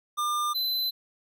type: tone pair in turn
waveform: square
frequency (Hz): 1200 / 4036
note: D6 / B7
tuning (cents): +37 / +37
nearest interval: octave + major sixth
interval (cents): 2100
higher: second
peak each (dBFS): -26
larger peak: neither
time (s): 0.17-0.54 / 0.54-0.91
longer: neither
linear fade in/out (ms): 20
effects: none